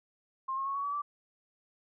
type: tone with pitch steps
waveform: sine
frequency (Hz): 1061 / 1080.8 / 1101 / 1121.5 / 1142.4 / 1163.7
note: C6 / C#6 / C#6 / C#6 / D6 / D6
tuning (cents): +24 / -44 / -12 / +20 / -48 / -16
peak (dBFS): -31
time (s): 0.48-1.02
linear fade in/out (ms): 10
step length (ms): 90
effects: none